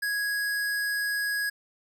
square tone, 1661.2 Hz, G#6, in tune, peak -27 dBFS, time 0.02-1.5 s, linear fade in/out 10 ms, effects none

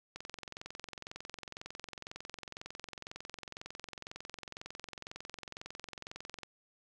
click train, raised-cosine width 0.2 ms, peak -26 dBFS, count 139, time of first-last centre 0.16-6.433 s, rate 22 Hz, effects none

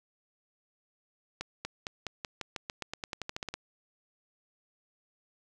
accelerating click train, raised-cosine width 0.2 ms, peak -18 dBFS, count 18, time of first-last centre 1.41-3.54 s, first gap 240 ms, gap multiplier 0.91, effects none

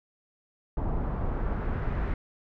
brown noise with low-pass filter sweep, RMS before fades -29 dBFS, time 0.77-2.14 s, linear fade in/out 2 ms, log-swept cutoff 960 to 1900 Hz, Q 1.5, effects none

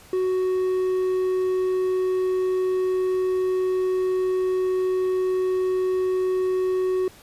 triangle tone, 371.2 Hz, F#4, 6 cents sharp, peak -18 dBFS, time 0.13-7.08 s, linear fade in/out 2 ms, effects pink hiss -49 dBFS RMS until 7.22 s + resampled to 32000 Hz

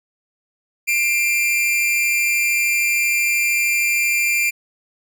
45% pulse tone with amplitude modulation, 2377 Hz, D7, 20 cents sharp, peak -13 dBFS, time 0.87-4.51 s, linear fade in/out 20 ms, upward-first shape sine, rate 267 Hz, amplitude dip 60%, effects none

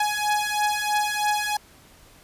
sawtooth beating tone pair, 836 / 839.1 Hz, G#5 / G#5, +11 / +18 cents, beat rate 3.1 Hz, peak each -21 dBFS, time 0-1.57 s, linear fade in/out 5 ms, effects pink hiss -52 dBFS RMS until 2.23 s + resampled to 32000 Hz

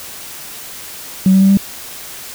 sine tone with pitch steps, 188.9 / 191.54 / 194.21 / 196.92 Hz, F#3 / G3 / G3 / G3, +36 / -40 / -16 / +8 cents, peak -5 dBFS, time 1.26-1.572 s, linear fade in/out 2 ms, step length 78 ms, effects tanh soft clip ceiling -2 dBFS + white hiss -31 dBFS RMS until 2.34 s

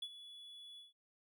triangle tone with ADSR envelope, 3413 Hz, G#7, 47 cents sharp, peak -37 dBFS, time 0.02-0.93 s, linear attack 6 ms, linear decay 54 ms, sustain -13 dB, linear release 150 ms, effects none

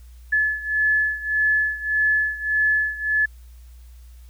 sine beating tone pair, 1720 / 1721.7 Hz, A6 / A6, -40 / -38 cents, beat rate 1.7 Hz, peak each -20 / -23 dBFS, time 0.32-3.26 s, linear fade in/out 10 ms, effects added 60 Hz sine -41 dBFS peak until 4.29 s + white hiss -59 dBFS RMS until 4.29 s

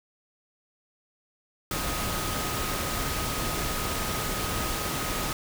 sine tone in noise, 1257 Hz, D#6, 17 cents sharp, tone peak -37 dBFS, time 1.71-5.33 s, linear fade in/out 2 ms, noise pink, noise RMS -30 dBFS, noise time 1.71-5.33 s, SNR -10 dB, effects none

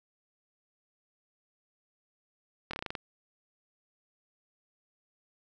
slowing click train, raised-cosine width 0.3 ms, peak -19 dBFS, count 8, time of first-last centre 2.71-2.952 s, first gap 24 ms, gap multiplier 1.12, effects none

